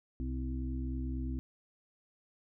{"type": "harmonic tone with a mistuned harmonic", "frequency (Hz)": 64, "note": "C2", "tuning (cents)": -38, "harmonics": [1, 2, 4, 5], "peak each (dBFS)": [-35, -43, -40, -46], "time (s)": [0.2, 1.39], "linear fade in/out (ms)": 0, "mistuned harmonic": 5, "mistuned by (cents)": 28, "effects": []}